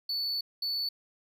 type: tone bursts at uneven times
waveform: triangle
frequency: 4466 Hz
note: C#8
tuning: 12 cents sharp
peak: -28 dBFS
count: 2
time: 0.09-0.41 / 0.62-0.89 s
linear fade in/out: 5 ms
effects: none